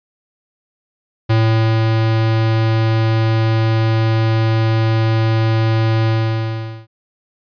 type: tone with ADSR envelope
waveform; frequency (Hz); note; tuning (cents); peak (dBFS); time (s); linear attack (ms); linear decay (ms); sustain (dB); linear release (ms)
square; 111.8; A2; +28; -11; 1.29-6.87; 14; 490; -2; 790
effects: resampled to 11025 Hz